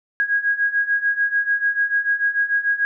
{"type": "beating tone pair", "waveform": "sine", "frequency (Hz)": [1640, 1646.8], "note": ["G#6", "G#6"], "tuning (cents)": [-22, -15], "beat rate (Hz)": 6.8, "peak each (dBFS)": [-22, -19], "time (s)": [0.2, 2.85], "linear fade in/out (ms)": 0, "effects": []}